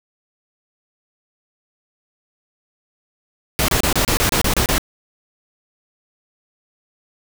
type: noise bursts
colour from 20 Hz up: pink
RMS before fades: -17 dBFS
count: 10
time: 3.59-4.781 s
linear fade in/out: 0 ms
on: 93 ms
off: 29 ms
effects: none